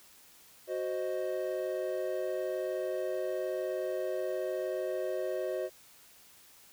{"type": "chord", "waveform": "triangle", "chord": "C diminished", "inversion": "second", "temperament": "equal", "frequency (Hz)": [370, 523.3, 622.3], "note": ["Gb4", "C5", "Eb5"], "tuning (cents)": [0, 0, 0], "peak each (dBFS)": -34, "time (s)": [0.67, 5.7], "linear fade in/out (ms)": 50, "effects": ["white hiss -58 dBFS RMS until 6.72 s"]}